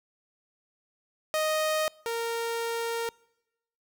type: tone pair in turn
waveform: sawtooth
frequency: 622.3 / 462.6 Hz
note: D#5 / A#4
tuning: 0 / -13 cents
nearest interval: perfect fourth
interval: 513 cents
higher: first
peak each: -21 / -25 dBFS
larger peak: first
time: 1.34-1.88 / 2.06-3.09 s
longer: second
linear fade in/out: 0 ms
effects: noise-tail reverb RT60 0.9 s tail -25 dB re dry